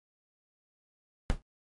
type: noise with exponential decay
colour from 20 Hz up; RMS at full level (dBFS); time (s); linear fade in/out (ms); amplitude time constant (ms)
brown; -22; 1.3-1.42; 0; 25
effects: MP3 48 kbps